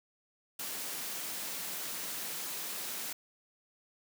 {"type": "high-pass noise", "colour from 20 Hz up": "white", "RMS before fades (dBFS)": -39, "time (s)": [0.59, 3.13], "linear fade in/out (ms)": 5, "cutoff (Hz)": 140, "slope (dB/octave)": 48, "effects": []}